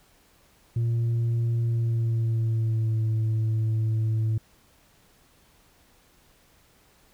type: tone with pitch glide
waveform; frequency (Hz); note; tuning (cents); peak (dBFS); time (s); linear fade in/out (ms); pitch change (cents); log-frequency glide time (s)
sine; 116.54 to 110.51; A#2 to A2; 0 to +8; -19; 0.76-4.38; 5; -92; 1.63-3.04
effects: tanh soft clip ceiling -21 dBFS + pink hiss -60 dBFS RMS until 7.13 s